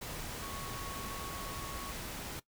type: tone in noise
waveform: sine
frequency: 1108.7 Hz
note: C#6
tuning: in tune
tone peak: -45 dBFS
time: 0.42-1.92 s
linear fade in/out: 10 ms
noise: pink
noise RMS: -42 dBFS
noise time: 0.01-2.4 s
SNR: -6 dB
effects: noise-tail reverb RT60 0.1 s tail -18 dB re dry